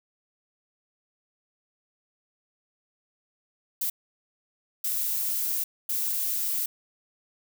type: noise bursts at uneven times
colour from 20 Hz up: violet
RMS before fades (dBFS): -28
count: 3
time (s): 3.81-3.9 / 4.84-5.64 / 5.89-6.66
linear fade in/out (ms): 5
effects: none